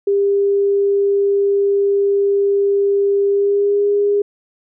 sine tone with pitch glide, 400 to 407.5 Hz, G4 to G#4, +35 to -33 cents, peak -12 dBFS, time 0.07-4.22 s, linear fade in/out 5 ms, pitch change +32 cents, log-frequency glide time 3.29-3.86 s, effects none

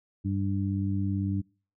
harmonic tone, 98 Hz, G2, in tune, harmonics 1 / 2 / 3, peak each -28 / -31 / -33 dBFS, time 0.24-1.42 s, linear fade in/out 20 ms, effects noise-tail reverb RT60 0.4 s tail -26 dB re dry

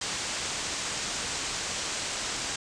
white low-pass noise, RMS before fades -33 dBFS, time 0.01-2.56 s, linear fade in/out 5 ms, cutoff 8200 Hz, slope 48 dB/octave, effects resampled to 22050 Hz

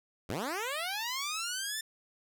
10% pulse linear sweep, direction up, 73.42 to 1793 Hz, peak -25 dBFS, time 0.29-1.81 s, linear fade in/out 5 ms, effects none

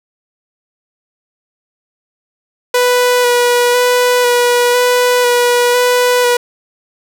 sawtooth tone with vibrato, 490 Hz, B4, 14 cents flat, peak -5 dBFS, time 2.74-6.37 s, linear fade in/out 5 ms, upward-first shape square, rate 1 Hz, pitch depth 14 cents each way, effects none

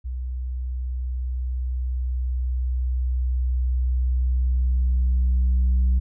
sine tone with level ramp, 62.8 Hz, B1, 30 cents sharp, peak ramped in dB -26 to -13 dBFS, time 0.04-6 s, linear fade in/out 20 ms, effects tanh soft clip ceiling -15 dBFS

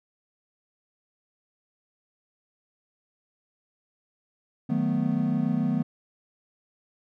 triangle chord, B dominant seventh, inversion first, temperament equal, 155.56 / 185 / 220 / 246.9 Hz, D#3 / F#3 / A3 / B3, 0 / 0 / 0 / 0 cents, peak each -27 / -28 / -26 / -25 dBFS, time 4.69-5.83 s, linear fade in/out 10 ms, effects none

